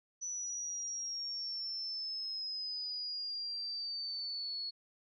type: exponential sweep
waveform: sine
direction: down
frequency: 5960 to 4358 Hz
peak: -37 dBFS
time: 0.21-4.71 s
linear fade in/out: 20 ms
effects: none